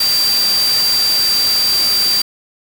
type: tone in noise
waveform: sine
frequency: 4699 Hz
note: D8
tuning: in tune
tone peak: -12 dBFS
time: 0-2.22 s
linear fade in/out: 5 ms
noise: white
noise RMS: -21 dBFS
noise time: 0-2.22 s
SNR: +6 dB
effects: none